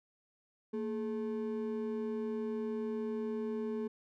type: ring-modulated tone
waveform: triangle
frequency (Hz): 326.8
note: E4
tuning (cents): -15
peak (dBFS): -29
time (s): 0.73-3.88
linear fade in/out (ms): 10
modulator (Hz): 98.4
effects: none